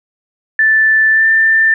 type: tone with pitch glide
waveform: sine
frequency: 1760 to 1783.5 Hz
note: A6 to A6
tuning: 0 to +23 cents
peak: -7 dBFS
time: 0.59-1.74 s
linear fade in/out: 2 ms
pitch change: +23 cents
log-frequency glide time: 1.11-1.27 s
effects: none